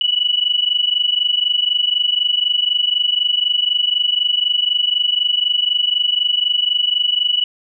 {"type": "tone pair together", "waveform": "sine", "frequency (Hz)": [2936, 2960], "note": ["F#7", "F#7"], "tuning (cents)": [-14, 0], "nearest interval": "unison", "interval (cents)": 14, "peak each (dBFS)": -17, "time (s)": [0.01, 7.44], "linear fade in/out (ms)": 2, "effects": []}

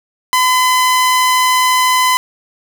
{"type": "tone", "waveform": "sawtooth", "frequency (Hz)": 1014, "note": "B5", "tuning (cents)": 45, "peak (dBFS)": -6, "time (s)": [0.33, 2.17], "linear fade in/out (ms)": 0, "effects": []}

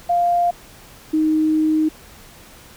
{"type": "tone pair in turn", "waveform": "sine", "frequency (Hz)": [698.5, 311.8], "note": ["F5", "D#4"], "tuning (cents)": [0, 4], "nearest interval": "octave + major second", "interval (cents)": 1396, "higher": "first", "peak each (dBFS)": -14, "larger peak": "neither", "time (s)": [[0.09, 0.51], [1.13, 1.89]], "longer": "second", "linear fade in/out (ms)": 10, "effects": ["pink hiss -44 dBFS RMS until 2.76 s"]}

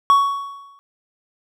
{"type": "tone with exponential decay", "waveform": "triangle", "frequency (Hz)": 1117, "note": "C#6", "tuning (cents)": 13, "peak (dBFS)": -6, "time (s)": [0.1, 0.79], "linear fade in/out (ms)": 0, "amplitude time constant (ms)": 150, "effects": []}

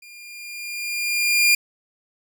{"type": "tone with level ramp", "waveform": "sawtooth", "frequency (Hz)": 2407, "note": "D7", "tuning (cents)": 42, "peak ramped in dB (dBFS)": [-39, -9], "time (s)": [0.02, 1.55], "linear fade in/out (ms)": 5, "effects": []}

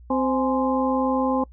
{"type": "harmonic tone with a mistuned harmonic", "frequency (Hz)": 260.5, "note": "C4", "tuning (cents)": -7, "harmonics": [1, 2, 3, 4], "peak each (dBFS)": [-22, -25, -27, -28], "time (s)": [0.1, 1.44], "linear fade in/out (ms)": 5, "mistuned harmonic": 3, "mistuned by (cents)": 110, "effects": ["noise-tail reverb RT60 0.1 s tail -24 dB re dry", "added 60 Hz sine -43 dBFS peak until 1.52 s"]}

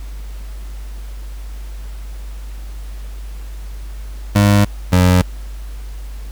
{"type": "tone pair in turn", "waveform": "25% pulse", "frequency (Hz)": [102.1, 90.57], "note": ["G#2", "F#2"], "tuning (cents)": [-29, -36], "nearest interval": "major second", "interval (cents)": 207, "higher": "first", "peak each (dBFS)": -5, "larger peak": "neither", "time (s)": [[4.35, 4.65], [4.92, 5.22]], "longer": "neither", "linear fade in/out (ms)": 10, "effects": ["added 50 Hz sine -26 dBFS peak until 6.31 s", "pink hiss -44 dBFS RMS until 6.31 s"]}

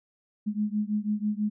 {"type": "beating tone pair", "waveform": "sine", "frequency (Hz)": [207.7, 213.8], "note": ["G#3", "A3"], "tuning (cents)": [0, -49], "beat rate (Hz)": 6.1, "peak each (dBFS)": [-28, -29], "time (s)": [0.46, 1.5], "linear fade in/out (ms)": 20, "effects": []}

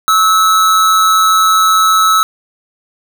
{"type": "tone with amplitude modulation", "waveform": "square", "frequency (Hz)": 1298, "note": "E6", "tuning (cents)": -27, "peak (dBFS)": -6, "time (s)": [0.08, 2.23], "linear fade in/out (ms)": 0, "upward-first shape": "sine", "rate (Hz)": 185, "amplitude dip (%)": 40, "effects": []}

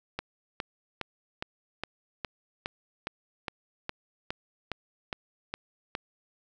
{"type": "click train", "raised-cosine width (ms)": 0.3, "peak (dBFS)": -16, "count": 15, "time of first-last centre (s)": [0.19, 5.951], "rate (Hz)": 2.43, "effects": []}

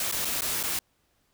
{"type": "noise with dropouts", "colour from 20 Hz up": "white", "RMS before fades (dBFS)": -29, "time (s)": [0, 0.79], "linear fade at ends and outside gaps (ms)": 2, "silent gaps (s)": [[0.114, 0.123], [0.248, 0.252], [0.409, 0.419], [0.63, 0.636]], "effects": ["pink hiss -70 dBFS RMS until 1.33 s"]}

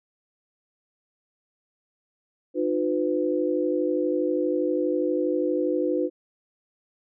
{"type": "tone cluster", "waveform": "sine", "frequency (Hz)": [304.6, 357, 502], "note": ["D#4", "F4", "B4"], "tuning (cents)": [-37, 38, 28], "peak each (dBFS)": -26, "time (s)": [2.54, 6.1], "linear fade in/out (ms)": 50, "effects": []}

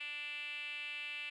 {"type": "tone with band-pass filter", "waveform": "5% pulse", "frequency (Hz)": 293.7, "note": "D4", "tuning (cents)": 0, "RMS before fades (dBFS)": -43, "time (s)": [0, 1.3], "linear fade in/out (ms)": 10, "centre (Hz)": 2600, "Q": 7, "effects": []}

